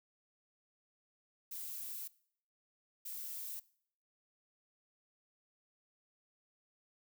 violet noise bursts at uneven times, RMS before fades -44 dBFS, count 2, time 1.51-2.08 / 3.05-3.6 s, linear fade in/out 10 ms, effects noise-tail reverb RT60 0.6 s tail -21 dB re dry

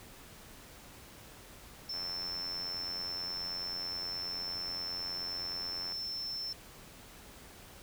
triangle tone, 5340 Hz, E8, 22 cents sharp, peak -35 dBFS, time 1.89-6.53 s, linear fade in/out 5 ms
click train, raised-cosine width 0.5 ms, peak -33 dBFS, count 357, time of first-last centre 1.94-5.922 s, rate 89.4 Hz
effects pink hiss -53 dBFS RMS until 7.82 s

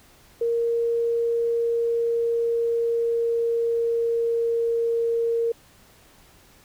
sine tone with pitch glide, 466.2 to 463 Hz, A#4 to A#4, 0 to -12 cents, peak -20 dBFS, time 0.41-5.52 s, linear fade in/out 5 ms, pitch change -12 cents, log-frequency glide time 1.45-5.29 s, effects pink hiss -54 dBFS RMS until 6.64 s

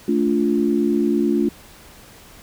sine chord, D minor, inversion second, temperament equal with one note detuned, 220 / 289.1 / 349.2 Hz, A3 / D4 / F4, 0 / -27 / 0 cents, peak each -20 dBFS, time 0.08-1.49 s, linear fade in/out 5 ms, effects pink hiss -45 dBFS RMS until 2.42 s

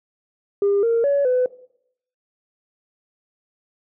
sine tone with pitch steps, 401.9 / 462.3 / 565 / 503 Hz, G4 / A#4 / C#5 / B4, +43 / -14 / +33 / +32 cents, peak -14 dBFS, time 0.62-1.46 s, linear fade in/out 2 ms, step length 210 ms, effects noise-tail reverb RT60 0.7 s tail -19 dB re dry + tanh soft clip ceiling -12 dBFS

